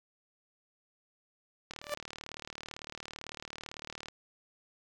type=click train; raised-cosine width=0.2 ms; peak=-24 dBFS; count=91; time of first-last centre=1.71-4.085 s; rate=37.9 Hz
type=tone with exponential growth; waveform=sawtooth; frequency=587.3 Hz; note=D5; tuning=in tune; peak=-25 dBFS; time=1.82-1.94 s; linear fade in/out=1 ms; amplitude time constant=25 ms
effects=none